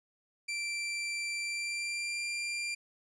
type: tone with pitch glide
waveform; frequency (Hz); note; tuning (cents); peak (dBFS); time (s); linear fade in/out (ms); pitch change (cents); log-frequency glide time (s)
sawtooth; 2349 to 2379; D7 to D7; 0 to +22; -30; 0.48-2.75; 10; +22; 1.4-2.22
effects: resampled to 22050 Hz + 12-bit